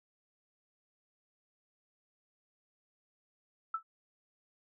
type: tone with exponential decay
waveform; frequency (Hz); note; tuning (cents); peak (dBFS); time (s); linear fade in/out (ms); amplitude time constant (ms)
sine; 1318.5; E6; 0; -28; 3.74-3.83; 5; 19
effects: none

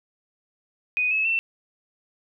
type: tone with pitch steps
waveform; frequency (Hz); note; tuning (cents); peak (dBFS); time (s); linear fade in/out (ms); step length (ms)
sine; 2490 / 2587 / 2687; D#7 / E7 / E7; +1 / -33 / +33; -20; 0.97-1.39; 0; 140
effects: none

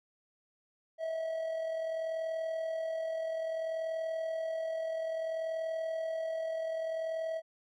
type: tone with amplitude modulation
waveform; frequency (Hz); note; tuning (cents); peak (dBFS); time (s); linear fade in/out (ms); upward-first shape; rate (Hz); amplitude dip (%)
triangle; 648; E5; -30; -29; 0.98-7.42; 50; sine; 40.6; 40
effects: none

